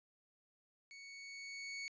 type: tone with level ramp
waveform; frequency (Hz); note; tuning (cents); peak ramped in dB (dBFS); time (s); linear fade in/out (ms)
sawtooth; 2224; C#7; +5; -49 to -38; 0.91-1.88; 0
effects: resampled to 16000 Hz